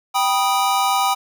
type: chord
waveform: square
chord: G augmented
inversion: none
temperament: equal with one note detuned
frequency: 784 / 977 / 1244.5 Hz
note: G5 / B5 / D#6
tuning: 0 / -19 / 0 cents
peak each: -20 / -22 / -22 dBFS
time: 0.14-1.15 s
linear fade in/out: 20 ms
effects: none